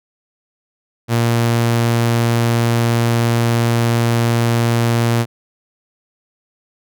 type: tone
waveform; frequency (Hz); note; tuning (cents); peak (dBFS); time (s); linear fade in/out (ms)
sawtooth; 117.1; A#2; +8; -9; 1.08-5.26; 50
effects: none